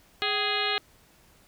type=harmonic tone with a mistuned harmonic; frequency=415.3 Hz; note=G#4; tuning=in tune; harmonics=1 / 2 / 3 / 4 / 5 / 6 / 7 / 8 / 9 / 10; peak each=-34 / -34 / -34 / -34 / -34 / -34 / -34 / -34 / -34 / -34 dBFS; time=0.22-0.78 s; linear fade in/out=0 ms; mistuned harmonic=2; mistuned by=-120 cents; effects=pink hiss -59 dBFS RMS until 1.47 s